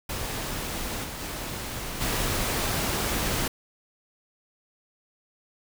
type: noise with level steps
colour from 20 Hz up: pink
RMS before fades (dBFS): -32 / -36 / -34 / -27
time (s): 0.09-3.48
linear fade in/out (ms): 5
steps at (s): 1.03 / 1.19 / 2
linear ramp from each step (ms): 20
effects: none